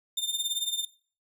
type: tone with tremolo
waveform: sawtooth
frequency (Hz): 3611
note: A7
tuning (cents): +44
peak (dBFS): -22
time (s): 0.17-0.85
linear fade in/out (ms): 5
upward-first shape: triangle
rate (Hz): 18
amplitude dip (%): 90
effects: noise-tail reverb RT60 0.4 s tail -18 dB re dry